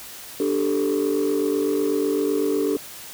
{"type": "chord", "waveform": "sine", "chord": "D suspended fourth", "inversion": "none", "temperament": "equal", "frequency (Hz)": [293.7, 392, 440], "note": ["D4", "G4", "A4"], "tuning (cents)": [0, 0, 0], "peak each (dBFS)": -22, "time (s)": [0.4, 2.77], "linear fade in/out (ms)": 2, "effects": ["tanh soft clip ceiling -15 dBFS", "white hiss -39 dBFS RMS until 3.13 s"]}